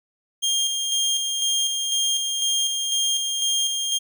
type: tone with tremolo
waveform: 25% pulse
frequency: 3213 Hz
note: G7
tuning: 42 cents sharp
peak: -16 dBFS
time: 0.42-3.99 s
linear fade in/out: 20 ms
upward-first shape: square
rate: 2 Hz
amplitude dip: 35%
effects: none